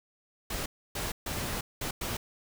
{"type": "noise bursts at uneven times", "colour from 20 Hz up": "pink", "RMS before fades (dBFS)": -34, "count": 5, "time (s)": [[0.5, 0.66], [0.95, 1.12], [1.26, 1.61], [1.81, 1.91], [2.01, 2.17]], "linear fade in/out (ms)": 5, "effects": []}